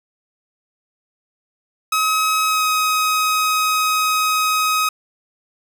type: tone with pitch glide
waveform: sawtooth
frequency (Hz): 1275 to 1263.3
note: D#6 to D#6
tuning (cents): +42 to +26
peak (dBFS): -12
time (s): 1.92-4.89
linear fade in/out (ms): 5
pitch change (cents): -16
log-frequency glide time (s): 2.47-2.64
effects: none